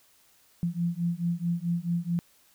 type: beating tone pair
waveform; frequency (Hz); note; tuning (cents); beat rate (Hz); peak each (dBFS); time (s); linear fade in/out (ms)
sine; 169.4 / 174; E3 / F3; +48 / -6; 4.6; -29; 0.63-2.19; 0
effects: white hiss -62 dBFS RMS until 2.54 s